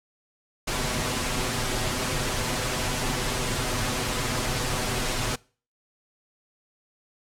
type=noise with comb filter; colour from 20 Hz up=pink; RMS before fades=-27 dBFS; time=0.67-5.36 s; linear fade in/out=10 ms; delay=8 ms; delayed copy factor=+0.7; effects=noise-tail reverb RT60 0.4 s tail -24 dB re dry + low-pass 10000 Hz 12 dB/octave